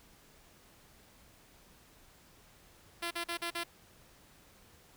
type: tone bursts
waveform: 5% pulse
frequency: 341.4 Hz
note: F4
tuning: 39 cents flat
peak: -23 dBFS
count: 5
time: 3.02-3.638 s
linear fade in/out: 10 ms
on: 90 ms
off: 42 ms
effects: pink hiss -61 dBFS RMS until 4.96 s